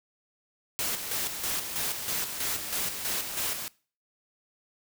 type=noise with tremolo; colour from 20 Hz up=white; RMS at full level=-30 dBFS; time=0.79-3.68 s; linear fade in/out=0 ms; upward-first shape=square; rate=3.1 Hz; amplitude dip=50%; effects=noise-tail reverb RT60 0.4 s tail -22 dB re dry